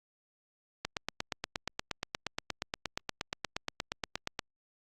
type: click train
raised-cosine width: 0.2 ms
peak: -15 dBFS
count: 31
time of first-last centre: 0.85-4.392 s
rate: 8.47 Hz
effects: Opus 48 kbps